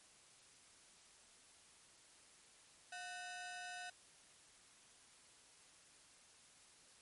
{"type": "ring-modulated tone", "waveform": "sawtooth", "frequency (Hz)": 1108.7, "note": "C#6", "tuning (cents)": 0, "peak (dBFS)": -40, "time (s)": [2.92, 3.9], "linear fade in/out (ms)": 5, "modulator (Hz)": 392, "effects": ["white hiss -65 dBFS RMS until 7.01 s", "MP3 48 kbps"]}